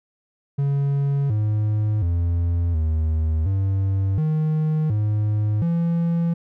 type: tone with pitch steps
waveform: triangle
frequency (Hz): 140.2 / 106.4 / 85.7 / 79 / 97 / 155.5 / 105.8 / 168.8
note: C#3 / G#2 / F2 / D#2 / G2 / D#3 / G#2 / E3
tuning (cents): +20 / +42 / -32 / +27 / -18 / -1 / +33 / +41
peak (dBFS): -16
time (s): 0.58-6.34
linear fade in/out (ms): 10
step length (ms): 720
effects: none